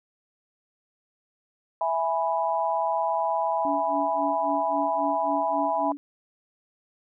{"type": "chord", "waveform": "sine", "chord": "E major", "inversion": "none", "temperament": "equal", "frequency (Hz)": [659.3, 830.6, 987.8], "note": ["E5", "G#5", "B5"], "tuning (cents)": [0, 0, 0], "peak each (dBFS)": -27, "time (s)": [1.81, 5.92], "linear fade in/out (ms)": 2}
{"type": "tone with tremolo", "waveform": "sine", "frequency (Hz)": 286.1, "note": "D4", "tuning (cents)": -45, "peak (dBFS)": -27, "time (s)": [3.65, 5.97], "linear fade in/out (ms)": 0, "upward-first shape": "sine", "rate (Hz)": 3.7, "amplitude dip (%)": 95}
{"effects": []}